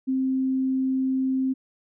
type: tone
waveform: sine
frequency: 262.7 Hz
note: C4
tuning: 7 cents sharp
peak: -21 dBFS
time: 0.07-1.54 s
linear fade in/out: 20 ms
effects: none